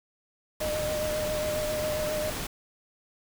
pink noise, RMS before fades -34 dBFS, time 0.6-2.47 s, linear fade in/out 5 ms
sine tone with vibrato, 610 Hz, D#5, 34 cents flat, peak -28 dBFS, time 0.61-2.3 s, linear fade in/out 2 ms, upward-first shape triangle, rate 7.4 Hz, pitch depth 26 cents each way
effects none

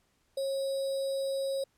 sine tone with sample-and-hold, 543 Hz, C#5, 36 cents flat, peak -29 dBFS, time 0.37-1.64 s, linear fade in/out 5 ms, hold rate 4410 Hz, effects pink hiss -72 dBFS RMS until 1.77 s + low-pass 12000 Hz 12 dB/octave

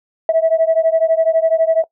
sine beating tone pair, 645 / 657 Hz, E5 / E5, -38 / -6 cents, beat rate 12 Hz, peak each -13 dBFS, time 0.29-1.84 s, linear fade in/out 2 ms, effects noise-tail reverb RT60 0.1 s tail -19 dB re dry + tanh soft clip ceiling -5 dBFS

